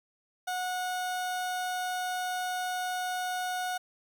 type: tone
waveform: 30% pulse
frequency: 731 Hz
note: F#5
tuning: 21 cents flat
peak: -28 dBFS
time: 0.47-3.78 s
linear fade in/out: 10 ms
effects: 11-bit